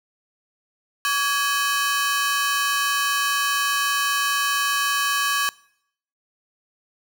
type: ring-modulated tone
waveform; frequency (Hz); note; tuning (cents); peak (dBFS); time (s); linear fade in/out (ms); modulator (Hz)
sawtooth; 1399; F6; +3; -13; 1.05-5.49; 0; 262
effects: noise-tail reverb RT60 0.7 s tail -23 dB re dry